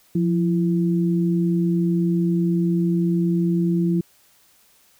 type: tone pair together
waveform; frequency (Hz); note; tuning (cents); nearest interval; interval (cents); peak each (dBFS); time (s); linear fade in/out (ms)
sine; 174.61 / 334.8; F3 / E4; 0 / +27; major seventh; 1127; -18 / -23; 0.15-4.01; 5
effects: white hiss -57 dBFS RMS until 4.99 s